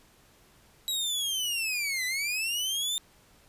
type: linear two-way sweep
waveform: sawtooth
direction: down then up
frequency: 3885 to 1975.5 to 3627 Hz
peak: -25 dBFS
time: 0.88-2.98 s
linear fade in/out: 0 ms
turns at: 2.05 s
effects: pink hiss -60 dBFS RMS until 3.48 s + resampled to 32000 Hz